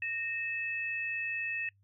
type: tone pair together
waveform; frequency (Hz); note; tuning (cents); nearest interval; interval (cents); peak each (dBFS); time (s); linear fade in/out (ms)
sine; 1850.2 / 2606; A#6 / E7; -13 / -20; tritone; 593; -37 / -34; 0.02-1.69; 2
effects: noise-tail reverb RT60 0.1 s tail -23 dB re dry + added 99 Hz sine -64 dBFS peak until 1.83 s